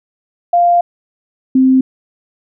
sine tone pair in turn, 697 / 261.1 Hz, F5 / C4, -4 / -3 cents, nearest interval octave + perfect fourth, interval 1699 cents, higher first, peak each -7 / -6 dBFS, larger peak second, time 0.53-0.81 / 1.55-1.81 s, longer first, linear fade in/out 5 ms, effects none

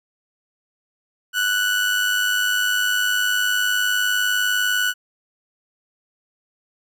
30% pulse tone with amplitude modulation, 1480 Hz, F#6, in tune, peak -13 dBFS, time 1.33-4.94 s, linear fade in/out 50 ms, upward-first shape sine, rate 99.9 Hz, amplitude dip 50%, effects none

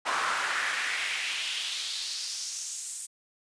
brown noise with high-pass filter sweep, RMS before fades -32 dBFS, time 0.05-3.07 s, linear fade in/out 20 ms, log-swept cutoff 1100 to 8400 Hz, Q 2.6, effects resampled to 22050 Hz

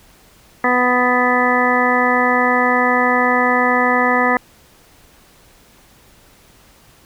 harmonic tone, 248.4 Hz, B3, 10 cents sharp, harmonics 1 / 2 / 3 / 4 / 5 / 7 / 8, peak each -20 / -20 / -20 / -20 / -20 / -20 / -20 dBFS, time 0.64-4.37 s, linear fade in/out 2 ms, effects pink hiss -49 dBFS RMS until 7.05 s

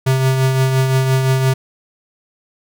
square tone with tremolo, 131.8 Hz, C3, 13 cents sharp, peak -11 dBFS, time 0.06-1.54 s, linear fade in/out 10 ms, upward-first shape triangle, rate 5.8 Hz, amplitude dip 45%, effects none

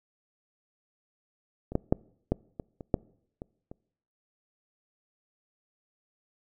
clicks, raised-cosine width 2 ms, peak -24 / -11 / -8 / -11 / -22 / -27 / -9 / -25 / -29 dBFS, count 9, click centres 1.72 / 1.754 / 1.925 / 2.32 / 2.598 / 2.808 / 2.942 / 3.419 / 3.715 s, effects noise-tail reverb RT60 0.7 s tail -25 dB re dry

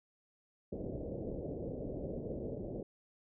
white low-pass noise, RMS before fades -41 dBFS, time 0.72-2.83 s, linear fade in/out 5 ms, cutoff 570 Hz, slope 48 dB/octave, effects none

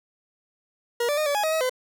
40% pulse tone with pitch steps, 475.7 / 585 / 613 / 574 / 833 / 632 / 639 / 509 Hz, A#4 / D5 / D#5 / D5 / G#5 / D#5 / D#5 / C5, +35 / -7 / -26 / -40 / +5 / +27 / +46 / -48 cents, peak -21 dBFS, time 1-1.696 s, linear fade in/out 5 ms, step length 87 ms, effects none

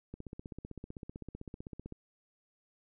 click train, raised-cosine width 3 ms, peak -30 dBFS, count 29, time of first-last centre 0.14-1.923 s, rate 15.7 Hz, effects none

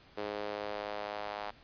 sawtooth tone with high-pass filter sweep, 103.83 Hz, G#2, in tune, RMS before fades -39 dBFS, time 0.17-1.51 s, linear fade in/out 10 ms, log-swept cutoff 430 to 750 Hz, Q 2.1, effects pink hiss -59 dBFS RMS until 1.63 s + resampled to 11025 Hz

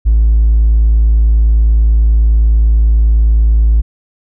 sine tone with hard clipping, 54.7 Hz, A1, 9 cents flat, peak -6 dBFS, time 0.05-3.82 s, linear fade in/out 20 ms, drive 1 dB, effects none

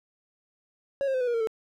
triangle tone with pitch steps, 554 / 533.6 / 513.9 / 495 / 476.7 / 459.2 / 442.3 Hz, C#5 / C5 / C5 / B4 / A#4 / A#4 / A4, -1 / +34 / -31 / +4 / +39 / -26 / +9 cents, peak -22 dBFS, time 1.01-1.472 s, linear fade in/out 0 ms, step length 66 ms, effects none

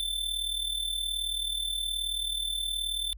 square tone with amplitude modulation, 3539 Hz, A7, 9 cents sharp, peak -27 dBFS, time 0-3.13 s, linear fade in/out 0 ms, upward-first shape sine, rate 38.8 Hz, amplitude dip 65%, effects added 50 Hz sine -42 dBFS peak until 3.17 s

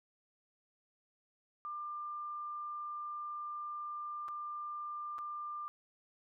sine tone with dropouts, 1194 Hz, D6, 28 cents sharp, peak -39 dBFS, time 1.65-5.68 s, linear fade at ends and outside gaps 0 ms, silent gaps 4.282-4.286 / 5.183-5.188 s, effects none

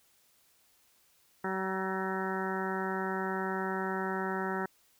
harmonic tone with a mistuned harmonic, 190 Hz, F#3, 46 cents sharp, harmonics 1 / 2 / 3 / 4 / 5 / 6 / 7 / 8 / 9 / 10, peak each -37 / -36 / -45 / -40 / -39 / -52 / -40 / -42 / -45 / -43 dBFS, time 1.44-4.66 s, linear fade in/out 5 ms, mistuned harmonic 10, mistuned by -38 cents, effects white hiss -67 dBFS RMS until 4.99 s

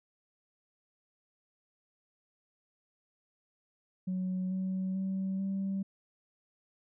sine tone with pitch steps, 185 / 188.02 / 191.08 / 194.2 Hz, F#3 / F#3 / G3 / G3, 0 / +28 / -44 / -16 cents, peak -29 dBFS, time 4.07-5.83 s, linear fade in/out 10 ms, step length 440 ms, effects tanh soft clip ceiling -28 dBFS

